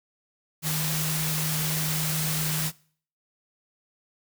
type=tone in noise; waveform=sine; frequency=155.56 Hz; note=D#3; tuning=in tune; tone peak=-28 dBFS; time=0.62-2.72 s; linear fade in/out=50 ms; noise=white; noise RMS=-29 dBFS; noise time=0.62-2.72 s; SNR=-2 dB; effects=noise-tail reverb RT60 0.5 s tail -22 dB re dry